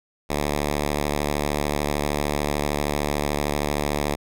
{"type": "tone with vibrato", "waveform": "5% pulse", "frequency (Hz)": 73.3, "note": "D2", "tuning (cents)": -3, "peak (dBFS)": -11, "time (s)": [0.29, 4.16], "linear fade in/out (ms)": 20, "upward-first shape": "square", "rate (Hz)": 12, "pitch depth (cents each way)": 19, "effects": []}